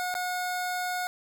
25% pulse tone with dropouts, 725 Hz, F#5, 35 cents flat, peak -25 dBFS, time 0-1.07 s, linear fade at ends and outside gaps 0 ms, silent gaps 0.141-0.151 s, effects none

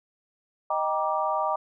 sine chord, Eb major seventh, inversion none, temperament equal with one note detuned, 622.3 / 784 / 948.1 / 1174.7 Hz, Eb5 / G5 / Bb5 / D6, 0 / 0 / +29 / 0 cents, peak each -29 dBFS, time 0.7-1.56 s, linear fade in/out 5 ms, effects none

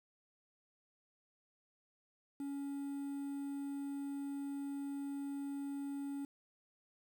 triangle tone with quantisation, 280 Hz, C#4, 18 cents sharp, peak -37 dBFS, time 2.4-6.25 s, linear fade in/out 2 ms, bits 10, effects none

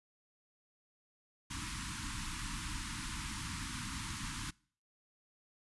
pink band-stop noise, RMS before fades -41 dBFS, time 1.5-4.51 s, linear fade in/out 10 ms, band 320 to 910 Hz, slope 96 dB/octave, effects noise-tail reverb RT60 0.5 s tail -25 dB re dry + resampled to 24000 Hz

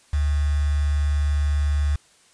sine tone with quantisation, 73 Hz, D2, 10 cents flat, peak -18 dBFS, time 0.13-1.96 s, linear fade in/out 5 ms, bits 6, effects white hiss -56 dBFS RMS until 2.33 s + resampled to 22050 Hz

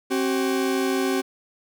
40% pulse tone pair together, 267.4 / 380.9 Hz, C4 / G4, +38 / -50 cents, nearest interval tritone, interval 612 cents, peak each -23 dBFS, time 0.1-1.22 s, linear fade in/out 20 ms, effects none

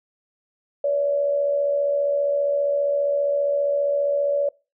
sine tone with amplitude modulation, 571 Hz, D5, 49 cents flat, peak -16 dBFS, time 0.84-4.49 s, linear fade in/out 5 ms, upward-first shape sine, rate 75 Hz, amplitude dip 50%, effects noise-tail reverb RT60 0.3 s tail -24 dB re dry

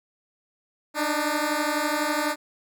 10% pulse beating tone pair, 293.7 / 305.7 Hz, D4 / D#4, 0 / -30 cents, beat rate 12 Hz, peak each -18 dBFS, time 0.94-2.36 s, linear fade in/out 50 ms, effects none

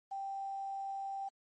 sine tone with quantisation, 784 Hz, G5, in tune, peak -37 dBFS, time 0.11-1.29 s, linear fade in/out 10 ms, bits 10, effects MP3 32 kbps

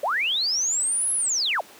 sine linear two-way sweep, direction up then down, 498.5 to 10960 to 498.5 Hz, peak -21 dBFS, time 0.03-1.61 s, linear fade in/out 5 ms, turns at 1.13 s, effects pink hiss -47 dBFS RMS until 1.79 s + high-pass 300 Hz 12 dB/octave

